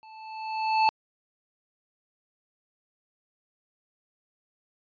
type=tone with level ramp; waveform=square; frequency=878 Hz; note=A5; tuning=4 cents flat; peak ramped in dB=-48 to -18 dBFS; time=0.03-0.89 s; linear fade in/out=0 ms; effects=resampled to 11025 Hz